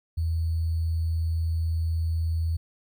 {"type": "tone with sample-and-hold", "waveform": "sine", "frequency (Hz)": 81.9, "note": "E2", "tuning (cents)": -11, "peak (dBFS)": -23, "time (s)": [0.17, 2.57], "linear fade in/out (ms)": 10, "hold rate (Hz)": 4410, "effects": []}